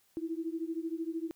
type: beating tone pair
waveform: sine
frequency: 322.3 / 335.3 Hz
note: E4 / E4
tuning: -39 / +30 cents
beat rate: 13 Hz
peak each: -36 / -37 dBFS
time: 0.17-1.31 s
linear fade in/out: 0 ms
effects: white hiss -69 dBFS RMS until 1.35 s